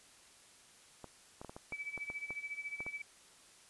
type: clicks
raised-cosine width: 1 ms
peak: -32 dBFS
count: 11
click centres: 1.043 / 1.415 / 1.447 / 1.495 / 1.565 / 1.723 / 1.977 / 2.101 / 2.306 / 2.805 / 2.865 s
type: tone with tremolo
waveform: sine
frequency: 2300 Hz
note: D7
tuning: 37 cents flat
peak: -37 dBFS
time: 1.72-3.02 s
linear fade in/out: 5 ms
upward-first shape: sine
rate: 14 Hz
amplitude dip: 80%
effects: white hiss -61 dBFS RMS until 3.69 s + resampled to 24000 Hz